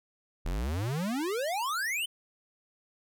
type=exponential sweep; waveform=square; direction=up; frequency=37.97 to 3113 Hz; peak=-30 dBFS; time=0.45-2.06 s; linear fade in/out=10 ms; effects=none